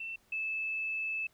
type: tone pair in turn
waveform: sine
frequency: 2682 / 2619 Hz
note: E7 / E7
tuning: +29 / -12 cents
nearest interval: unison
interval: 41 cents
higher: first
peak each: -37 / -32 dBFS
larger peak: second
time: 0-0.16 / 0.32-1.27 s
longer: second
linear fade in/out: 5 ms
effects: pink hiss -68 dBFS RMS until 1.33 s